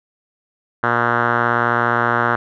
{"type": "tone with low-pass filter", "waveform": "5% pulse", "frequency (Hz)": 119, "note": "A#2", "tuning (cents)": 36, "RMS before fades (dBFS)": -17, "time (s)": [0.83, 2.36], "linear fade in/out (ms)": 5, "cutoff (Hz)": 1500, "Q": 3.3, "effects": []}